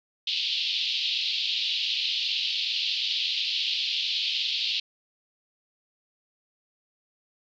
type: band-pass noise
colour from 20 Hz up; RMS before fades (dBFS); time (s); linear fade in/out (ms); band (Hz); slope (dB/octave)
pink; -28; 0.27-4.8; 5; 2800 to 4500; 48
effects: none